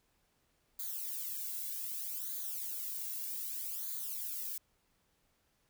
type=noise with flanger; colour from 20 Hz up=violet; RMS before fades=-40 dBFS; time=0.79-4.58 s; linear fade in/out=5 ms; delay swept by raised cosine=0.36 to 1.66 ms; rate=0.64 Hz; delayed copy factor=-1; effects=pink hiss -75 dBFS RMS until 5.69 s